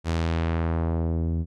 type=tone with low-pass filter sweep; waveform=sawtooth; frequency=82.41 Hz; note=E2; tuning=in tune; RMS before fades=-25 dBFS; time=0.04-1.46 s; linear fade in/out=50 ms; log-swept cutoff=7900 to 210 Hz; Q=0.85; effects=none